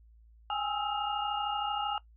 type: tone cluster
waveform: sine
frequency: 798 / 831 / 1285 / 1350 / 2835 Hz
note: G5 / G#5 / E6 / E6 / F7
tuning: +31 / +1 / -45 / +41 / +25 cents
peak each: -39 / -33 / -37 / -40 / -39 dBFS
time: 0.5-1.98 s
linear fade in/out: 2 ms
effects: noise-tail reverb RT60 0.1 s tail -18 dB re dry + added 56 Hz sine -55 dBFS peak until 2.16 s